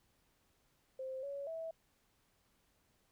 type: tone with pitch steps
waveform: sine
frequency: 524 / 561 / 652 Hz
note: C5 / C#5 / E5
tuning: +2 / +21 / -19 cents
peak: -40 dBFS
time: 0.99-1.71 s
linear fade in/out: 5 ms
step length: 240 ms
effects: pink hiss -75 dBFS RMS until 3.11 s